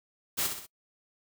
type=noise with echo; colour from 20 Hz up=white; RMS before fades=-29 dBFS; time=0.37-0.48 s; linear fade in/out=20 ms; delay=63 ms; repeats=3; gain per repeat=-6 dB; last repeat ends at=0.669 s; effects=noise-tail reverb RT60 0.1 s tail -25 dB re dry